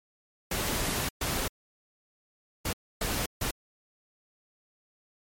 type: noise bursts at uneven times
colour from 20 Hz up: pink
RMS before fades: -30 dBFS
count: 5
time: 0.51-1.09 / 1.21-1.48 / 2.65-2.73 / 3.01-3.26 / 3.41-3.51 s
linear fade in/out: 5 ms
effects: MP3 64 kbps